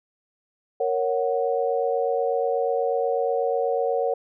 sine chord, F# major, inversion first, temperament equal, 466.2 / 554.4 / 740 Hz, A#4 / C#5 / F#5, 0 / 0 / 0 cents, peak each -24 / -25 / -27 dBFS, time 0.8-4.14 s, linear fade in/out 5 ms, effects none

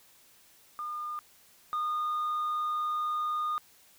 sine tone pair in turn, 1212 / 1224 Hz, D#6 / D#6, -46 / -29 cents, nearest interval unison, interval 17 cents, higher second, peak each -33 / -26 dBFS, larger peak second, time 0.79-1.19 / 1.73-3.58 s, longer second, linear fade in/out 0 ms, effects tanh soft clip ceiling -27 dBFS + white hiss -60 dBFS RMS until 3.98 s

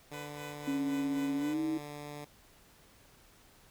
10% pulse tone, 146.83 Hz, D3, in tune, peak -34 dBFS, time 0.11-2.25 s, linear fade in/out 10 ms
10% pulse tone with tremolo, 498.5 Hz, B4, 16 cents sharp, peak -35 dBFS, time 0.13-1.54 s, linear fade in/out 5 ms, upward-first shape sine, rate 3.9 Hz, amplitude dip 75%
sine tone with pitch glide, 277.2 to 316.6 Hz, C#4 to D#4, 0 to +30 cents, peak -30 dBFS, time 0.67-1.78 s, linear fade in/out 10 ms, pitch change +230 cents, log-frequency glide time 1.36-1.59 s
effects pink hiss -61 dBFS RMS until 3.7 s

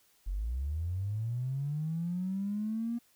triangle linear sweep, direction up, 42.36 to 238.5 Hz, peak -27 dBFS, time 0.26-2.99 s, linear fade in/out 20 ms, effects tanh soft clip ceiling -29 dBFS + white hiss -67 dBFS RMS until 3.15 s

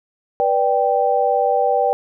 sine chord, G major, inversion first, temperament just, 490 / 588 / 784 Hz, B4 / D5 / G5, -14 / +2 / 0 cents, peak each -19 / -20 / -17 dBFS, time 0.4-1.93 s, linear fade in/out 0 ms, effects none

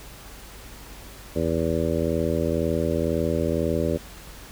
harmonic tone, 82 Hz, E2, 9 cents flat, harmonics 1 / 2 / 3 / 4 / 5 / 6 / 7, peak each -29 / -29 / -29 / -29 / -29 / -29 / -29 dBFS, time 1.35-3.98 s, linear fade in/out 20 ms, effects added 50 Hz sine -44 dBFS peak until 4.51 s + pink hiss -44 dBFS RMS until 4.51 s

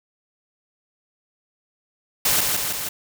white noise with echo, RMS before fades -19 dBFS, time 2.25-2.41 s, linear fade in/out 5 ms, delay 160 ms, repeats 3, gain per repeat -3 dB, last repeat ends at 2.89 s, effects none

